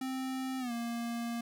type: tone with pitch glide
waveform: square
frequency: 261.6 to 234.4 Hz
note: C4 to A#3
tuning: 0 to +10 cents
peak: -35 dBFS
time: 0.01-1.41 s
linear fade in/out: 5 ms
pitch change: -190 cents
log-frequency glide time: 0.59-0.72 s
effects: none